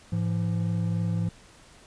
triangle tone pair together, 106.7 / 170.12 Hz, G#2 / F3, +47 / -45 cents, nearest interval minor sixth, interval 808 cents, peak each -25 dBFS, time 0.12-1.29 s, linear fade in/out 5 ms, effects pink hiss -53 dBFS RMS until 1.86 s + resampled to 22050 Hz

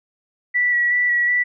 sine tone with vibrato, 1947 Hz, B6, 25 cents flat, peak -15 dBFS, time 0.54-1.44 s, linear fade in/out 20 ms, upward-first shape square, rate 2.7 Hz, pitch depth 15 cents each way, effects none

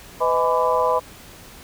harmonic tone with a mistuned harmonic, 167.1 Hz, E3, 24 cents sharp, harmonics 3 / 4 / 5 / 6 / 7, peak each -21 / -23 / -28 / -20 / -28 dBFS, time 0.2-1 s, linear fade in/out 20 ms, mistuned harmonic 4, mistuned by -95 cents, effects pink hiss -43 dBFS RMS until 1.63 s

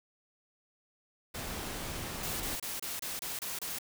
pink noise, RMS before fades -39 dBFS, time 1.34-2.56 s, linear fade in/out 10 ms
white noise bursts, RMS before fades -38 dBFS, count 8, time 2.23-3.786 s, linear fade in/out 2 ms, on 170 ms, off 28 ms
effects none

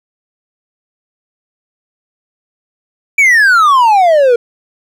triangle exponential sweep, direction down, 2349 to 462.6 Hz, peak -3 dBFS, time 3.18-4.36 s, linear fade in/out 5 ms, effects none

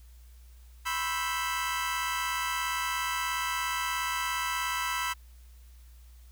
25% pulse chord, C major seventh, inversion third, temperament equal with one note detuned, 987.8 / 1064.8 / 1318.5 / 1568 Hz, B5 / C6 / E6 / G6, 0 / +30 / 0 / 0 cents, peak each -29 / -34 / -30 / -34 dBFS, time 0.85-5.14 s, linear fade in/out 20 ms, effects added 60 Hz sine -49 dBFS peak until 6.31 s + white hiss -64 dBFS RMS until 6.31 s

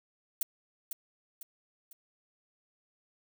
violet noise with echo, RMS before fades -30 dBFS, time 0.41-0.43 s, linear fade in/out 2 ms, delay 500 ms, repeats 3, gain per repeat -7 dB, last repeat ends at 1.93 s, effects none

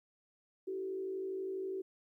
sine tone with frequency modulation, 380.4 Hz, F#4, 48 cents sharp, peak -36 dBFS, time 0.67-1.82 s, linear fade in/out 10 ms, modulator 52.2 Hz, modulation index 0.54, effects 13-bit

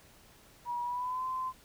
sine tone with pitch glide, 963 to 1032.1 Hz, B5 to C6, -44 to -24 cents, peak -32 dBFS, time 0.65-1.53 s, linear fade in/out 50 ms, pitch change +120 cents, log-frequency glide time 0.83-1.25 s, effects pink hiss -59 dBFS RMS until 1.64 s

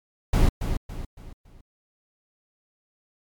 brown noise with echo, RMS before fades -17 dBFS, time 0.33-0.49 s, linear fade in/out 5 ms, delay 280 ms, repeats 4, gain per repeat -8 dB, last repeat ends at 1.61 s, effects MP3 96 kbps

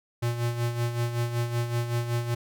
square tone with tremolo, 118.9 Hz, A#2, 35 cents sharp, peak -24 dBFS, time 0.22-2.35 s, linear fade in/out 10 ms, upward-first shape sine, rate 5.3 Hz, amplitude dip 60%, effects none

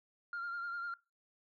sine tone with vibrato, 1394 Hz, F6, 4 cents flat, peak -36 dBFS, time 0.33-0.94 s, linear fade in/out 2 ms, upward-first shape sine, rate 10 Hz, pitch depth 29 cents each way, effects noise-tail reverb RT60 0.3 s tail -24 dB re dry + tanh soft clip ceiling -35 dBFS

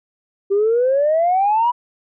sine exponential sweep, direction up, 388.3 to 989 Hz, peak -12 dBFS, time 0.5-1.72 s, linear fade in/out 20 ms, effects tanh soft clip ceiling -9 dBFS

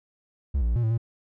triangle tone with pitch steps, 69.4 / 57.5 / 58 / 119 / 111.3 / 115.4 Hz, C#2 / A#1 / A#1 / A#2 / A2 / A#2, +3 / -23 / -8 / +36 / +20 / -17 cents, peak -19 dBFS, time 0.54-0.978 s, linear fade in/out 10 ms, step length 73 ms, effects none

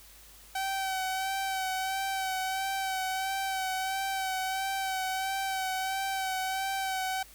sawtooth tone with vibrato, 765 Hz, G5, 42 cents flat, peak -26 dBFS, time 0.55-7.23 s, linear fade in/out 5 ms, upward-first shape sine, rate 1.5 Hz, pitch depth 27 cents each way, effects added 50 Hz sine -57 dBFS peak until 7.34 s + white hiss -54 dBFS RMS until 7.34 s

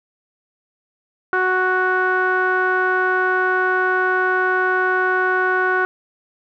sawtooth tone with low-pass filter, 370 Hz, F#4, in tune, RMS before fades -18 dBFS, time 1.33-5.85 s, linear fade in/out 0 ms, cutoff 1400 Hz, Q 9, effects none

